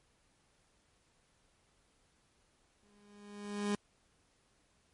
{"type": "tone with exponential growth", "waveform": "30% pulse", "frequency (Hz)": 205.2, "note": "G#3", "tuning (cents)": -21, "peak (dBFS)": -27, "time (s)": [2.83, 3.75], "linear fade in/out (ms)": 0, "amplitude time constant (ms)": 200, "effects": ["pink hiss -72 dBFS RMS until 4.93 s", "MP3 48 kbps"]}